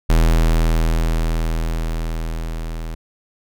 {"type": "tone with level ramp", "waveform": "square", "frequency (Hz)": 40.71, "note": "E1", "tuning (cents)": -21, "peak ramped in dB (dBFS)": [-11, -26], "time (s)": [0.09, 2.95], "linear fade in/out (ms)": 10, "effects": []}